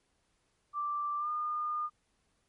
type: tone with pitch glide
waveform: sine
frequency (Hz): 1174.7 to 1215.4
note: D6 to D#6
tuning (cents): 0 to -41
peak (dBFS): -31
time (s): 0.73-1.9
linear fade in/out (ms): 50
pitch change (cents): +59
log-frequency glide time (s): 1.18-1.29
effects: pink hiss -75 dBFS RMS until 2.48 s + MP3 48 kbps